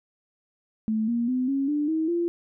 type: tone with pitch steps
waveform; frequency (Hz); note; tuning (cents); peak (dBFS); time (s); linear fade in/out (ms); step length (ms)
sine; 218.7 / 235.8 / 254.1 / 274 / 295.3 / 318.4 / 343.2; A3 / A#3 / B3 / C#4 / D4 / D#4 / F4; -10 / +20 / +49 / -20 / +10 / +40 / -30; -22; 0.88-2.28; 0; 200
effects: none